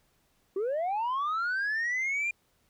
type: linear sweep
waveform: sine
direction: up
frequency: 367.4 to 2424 Hz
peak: -25 dBFS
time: 0.56-2.31 s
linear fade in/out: 5 ms
effects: tanh soft clip ceiling -26 dBFS + pink hiss -70 dBFS RMS until 2.69 s